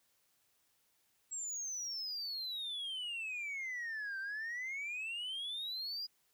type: exponential two-way sweep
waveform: sine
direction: down then up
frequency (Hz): 7690 to 1546 to 4931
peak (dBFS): -36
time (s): 1.31-6.07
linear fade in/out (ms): 20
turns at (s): 4.19
effects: tanh soft clip ceiling -37 dBFS + white hiss -75 dBFS RMS until 6.33 s